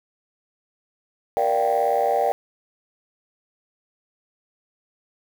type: chord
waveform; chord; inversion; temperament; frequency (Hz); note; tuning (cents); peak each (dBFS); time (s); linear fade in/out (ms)
sine; G minor seventh; first; just; 470.4 / 588 / 705.6 / 784; Bb4 / D5 / F5 / G5; +16 / +2 / +18 / 0; -23 / -22 / -23 / -21; 1.37-2.32; 0
effects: tanh soft clip ceiling -12 dBFS + 7-bit